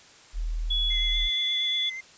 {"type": "tone", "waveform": "sine", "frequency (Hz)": 39.97, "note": "D#1", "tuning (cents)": 47, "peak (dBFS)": -26, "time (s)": [0.33, 1.3], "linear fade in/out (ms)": 50}
{"type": "tone with pitch glide", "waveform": "sine", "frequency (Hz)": [3390, 3439], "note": ["G#7", "A7"], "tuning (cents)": [35, -40], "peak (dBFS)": -24, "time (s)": [0.7, 1.9], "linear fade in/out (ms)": 10, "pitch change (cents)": 25, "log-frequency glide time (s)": [1.09, 1.15]}
{"type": "tone with vibrato", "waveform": "triangle", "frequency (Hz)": 2071, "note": "C7", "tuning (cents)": -18, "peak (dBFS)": -32, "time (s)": [0.9, 2.01], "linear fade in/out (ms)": 10, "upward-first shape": "sine", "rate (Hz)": 8.5, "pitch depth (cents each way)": 21}
{"effects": ["white hiss -52 dBFS RMS until 2.17 s", "resampled to 16000 Hz"]}